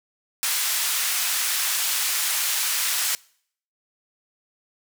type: band-pass noise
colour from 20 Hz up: white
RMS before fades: -24 dBFS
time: 0.43-3.15 s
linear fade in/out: 0 ms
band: 1200 to 14000 Hz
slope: 12 dB/octave
effects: noise-tail reverb RT60 0.6 s tail -24 dB re dry